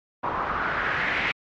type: noise with low-pass filter sweep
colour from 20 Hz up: white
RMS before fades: -26 dBFS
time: 0.23-1.32 s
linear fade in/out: 10 ms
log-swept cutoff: 1000 to 2300 Hz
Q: 3
effects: low-pass 4000 Hz 12 dB/octave + MP3 48 kbps